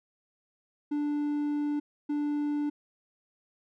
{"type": "tone bursts at uneven times", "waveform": "triangle", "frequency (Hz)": 293.7, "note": "D4", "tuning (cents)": 0, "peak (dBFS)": -25, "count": 2, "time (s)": [[0.91, 1.8], [2.09, 2.7]], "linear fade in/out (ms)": 10, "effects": []}